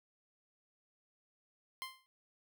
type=tone with exponential decay; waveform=15% pulse; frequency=1046.5 Hz; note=C6; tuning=in tune; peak=-31 dBFS; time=1.82-2.06 s; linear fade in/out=0 ms; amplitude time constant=52 ms; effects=none